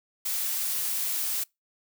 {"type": "noise", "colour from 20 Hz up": "blue", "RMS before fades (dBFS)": -29, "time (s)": [0.25, 1.44], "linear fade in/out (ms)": 10, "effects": ["noise-tail reverb RT60 0.2 s tail -25 dB re dry"]}